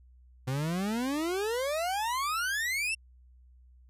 40% pulse exponential sweep, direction up, 125.5 to 2751 Hz, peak -28 dBFS, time 0.47-2.95 s, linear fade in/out 10 ms, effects added 62 Hz sine -54 dBFS peak until 3.89 s + resampled to 32000 Hz

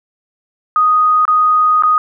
sine tone with dropouts, 1244.5 Hz, D#6, in tune, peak -8 dBFS, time 0.76-1.98 s, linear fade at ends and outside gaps 1 ms, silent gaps 1.253-1.279 / 1.824-1.835 s, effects none

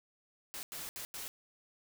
white noise bursts at uneven times, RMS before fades -43 dBFS, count 4, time 0.54-0.63 / 0.72-0.89 / 0.96-1.05 / 1.14-1.28 s, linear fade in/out 0 ms, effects none

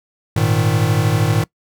square chord, Ab suspended second, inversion none, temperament equal, 103.83 / 116.54 / 155.56 Hz, Ab2 / Bb2 / Eb3, 0 / 0 / 0 cents, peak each -19 dBFS, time 0.36-1.44 s, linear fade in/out 5 ms, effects noise-tail reverb RT60 0.1 s tail -22 dB re dry

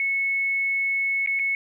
sine tone with dropouts, 2200 Hz, C#7, 14 cents flat, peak -21 dBFS, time 0-1.55 s, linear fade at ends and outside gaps 1 ms, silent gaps 1.262-1.273 / 1.391-1.395 s, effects 10-bit

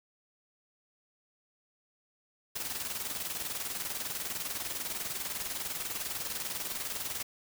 white noise with tremolo, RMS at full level -35 dBFS, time 2.55-7.23 s, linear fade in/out 10 ms, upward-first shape square, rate 20 Hz, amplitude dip 50%, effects none

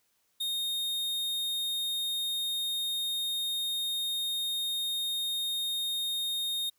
45% pulse tone, 3700 Hz, A#7, 14 cents flat, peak -30 dBFS, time 0.4-6.7 s, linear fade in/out 10 ms, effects white hiss -73 dBFS RMS until 6.78 s

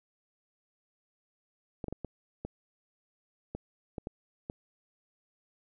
clicks, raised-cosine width 2 ms, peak -23 dBFS, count 9, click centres 1.842 / 1.883 / 1.926 / 2.047 / 2.45 / 3.55 / 3.982 / 4.071 / 4.499 s, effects none

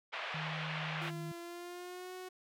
white band-pass noise, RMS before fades -41 dBFS, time 0.12-1.11 s, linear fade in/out 20 ms, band 550 to 2900 Hz, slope 24 dB/octave
sine tone with vibrato, 156.6 Hz, D#3, 11 cents sharp, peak -40 dBFS, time 0.34-1.32 s, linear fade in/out 5 ms, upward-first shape sine, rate 19 Hz, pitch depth 10 cents each way
sawtooth tone with pitch glide, 341.8 to 368.5 Hz, F4 to F#4, -37 to -7 cents, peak -40 dBFS, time 1.01-2.29 s, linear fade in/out 10 ms, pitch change +130 cents, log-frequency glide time 1.4-2.14 s
effects none

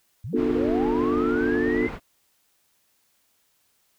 sine linear sweep, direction up, 87 to 2093 Hz, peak -30 dBFS, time 0.24-1.89 s, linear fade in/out 5 ms
sine chord, B half-diminished seventh, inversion none, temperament just, 246.9 / 296.3 / 355.6 / 444.5 Hz, B3 / D4 / F4 / A4, 0 / +15 / +31 / +18 cents, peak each -26 dBFS, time 0.33-1.87 s, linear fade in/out 5 ms
pink low-pass noise, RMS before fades -35 dBFS, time 0.35-2 s, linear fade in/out 50 ms, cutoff 1900 Hz, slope 12 dB/octave
effects white hiss -67 dBFS RMS until 3.98 s

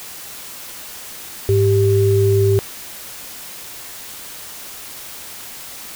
sine tone pair together, 103.83 / 392 Hz, G#2 / G4, 0 / 0 cents, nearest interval octave + major seventh, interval 2300 cents, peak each -14 dBFS, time 1.49-2.59 s, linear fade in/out 0 ms, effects white hiss -34 dBFS RMS until 5.95 s

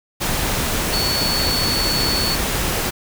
sine tone in noise, 4435 Hz, C#8, in tune, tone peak -20 dBFS, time 0.92-2.36 s, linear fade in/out 20 ms, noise pink, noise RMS -21 dBFS, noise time 0.2-2.91 s, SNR -2 dB, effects none

